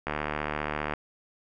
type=click train; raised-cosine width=0.5 ms; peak=-14 dBFS; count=66; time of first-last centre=0.07-0.937 s; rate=75 Hz; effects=none